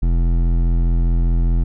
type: tone with hard clipping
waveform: triangle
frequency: 42.44 Hz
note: F1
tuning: 49 cents flat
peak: -15 dBFS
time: 0.02-1.64 s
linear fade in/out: 10 ms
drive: 16 dB
effects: none